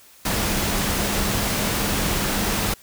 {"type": "tone in noise", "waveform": "sine", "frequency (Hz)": 202, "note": "G#3", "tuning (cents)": -48, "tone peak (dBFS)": -31, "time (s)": [0.25, 2.74], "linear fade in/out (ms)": 5, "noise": "pink", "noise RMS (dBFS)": -23, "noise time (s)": [0.25, 2.74], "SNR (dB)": -11, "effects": ["white hiss -50 dBFS RMS until 2.82 s"]}